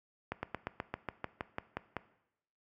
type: slowing click train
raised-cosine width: 0.5 ms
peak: -20 dBFS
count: 12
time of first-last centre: 0.32-1.967 s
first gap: 110 ms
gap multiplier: 1.06
effects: noise-tail reverb RT60 0.8 s tail -17 dB re dry + high-pass 60 Hz 12 dB/octave